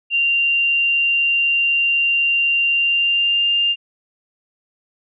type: tone with pitch glide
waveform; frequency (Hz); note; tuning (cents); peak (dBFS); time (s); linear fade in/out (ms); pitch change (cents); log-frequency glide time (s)
sine; 2776 to 2800; F7 to F7; -11 to +4; -14; 0.1-3.76; 50; +15; 2.69-3.46
effects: none